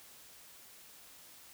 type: silence
effects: white hiss -56 dBFS RMS until 1.53 s